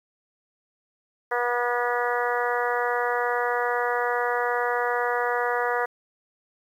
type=harmonic tone; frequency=242.4 Hz; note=B3; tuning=32 cents flat; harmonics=2 / 3 / 4 / 5 / 6 / 7 / 8; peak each=-27 / -29 / -30 / -31 / -32 / -32 / -33 dBFS; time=1.31-5.86 s; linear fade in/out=10 ms; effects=9-bit